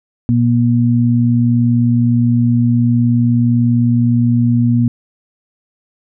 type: tone pair together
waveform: sine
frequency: 119.5 / 239 Hz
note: A#2 / A#3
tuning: +43 / +43 cents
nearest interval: octave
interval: 1200 cents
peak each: -12 dBFS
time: 0.29-4.88 s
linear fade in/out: 0 ms
effects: none